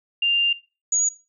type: tone pair in turn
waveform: sine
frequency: 2794 / 6754 Hz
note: F7 / G#8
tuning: 0 / +28 cents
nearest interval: octave + minor third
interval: 1528 cents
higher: second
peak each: -17 dBFS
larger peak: neither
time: 0.22-0.53 / 0.92-1.09 s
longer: first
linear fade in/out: 5 ms
effects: noise-tail reverb RT60 0.3 s tail -18 dB re dry